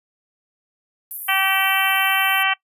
pink high-pass noise, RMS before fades -28 dBFS, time 1.11-2.43 s, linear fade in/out 0 ms, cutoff 11000 Hz, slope 48 dB/octave
harmonic tone, 385.3 Hz, G4, 30 cents flat, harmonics 2 / 3 / 4 / 5 / 6 / 7 / 8, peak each -24 / -24 / -24 / -24 / -24 / -24 / -24 dBFS, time 1.28-2.54 s, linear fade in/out 10 ms
effects noise-tail reverb RT60 0.1 s tail -22 dB re dry + resampled to 32000 Hz

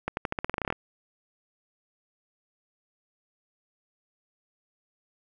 accelerating click train, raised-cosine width 0.5 ms, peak -13 dBFS, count 14, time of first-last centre 0.08-0.725 s, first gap 91 ms, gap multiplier 0.89, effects none

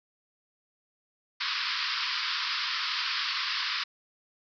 white band-pass noise, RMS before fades -31 dBFS, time 1.4-3.84 s, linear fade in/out 10 ms, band 990 to 5200 Hz, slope 96 dB/octave, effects none

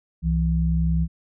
sine tone pair together, 65.41 / 164.82 Hz, C2 / E3, 0 / 0 cents, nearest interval octave + major third, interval 1600 cents, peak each -21 dBFS, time 0.22-1.08 s, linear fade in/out 50 ms, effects none

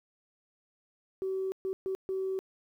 sine tone bursts at uneven times, 380.9 Hz, G4, 50 cents flat, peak -29 dBFS, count 4, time 1.22-1.52 / 1.65-1.73 / 1.86-1.95 / 2.09-2.39 s, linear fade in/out 0 ms, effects tanh soft clip ceiling -25 dBFS + 11-bit

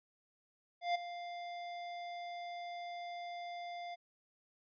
square tone with ADSR envelope, 698.5 Hz, F5, in tune, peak -30 dBFS, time 0.81-3.96 s, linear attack 140 ms, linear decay 11 ms, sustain -13 dB, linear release 24 ms, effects resampled to 11025 Hz

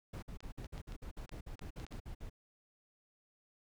brown noise bursts, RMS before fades -45 dBFS, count 15, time 0.13-2.298 s, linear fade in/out 10 ms, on 96 ms, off 52 ms
clicks, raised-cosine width 0.2 ms, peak -35 dBFS, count 9, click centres 0.405 / 0.645 / 0.779 / 0.922 / 1.293 / 1.593 / 1.799 / 1.866 / 1.924 s
effects none

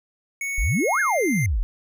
square tone with pitch glide, 2217 to 2093 Hz, C#7 to C7, 0 to 0 cents, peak -26 dBFS, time 0.41-1.46 s, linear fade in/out 2 ms, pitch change -100 cents, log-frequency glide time 0.67-1.2 s
sine exponential two-way sweep, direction up then down, 36.71 to 1747 to 36.71 Hz, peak -19 dBFS, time 0.58-1.63 s, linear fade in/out 0 ms, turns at 1 s
effects none

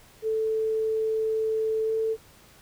sine tone with pitch glide, 440 to 443.8 Hz, A4 to A4, 0 to +15 cents, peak -23 dBFS, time 0.22-2.17 s, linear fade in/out 50 ms, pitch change +15 cents, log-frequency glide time 1.85-1.92 s, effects pink hiss -54 dBFS RMS until 2.61 s

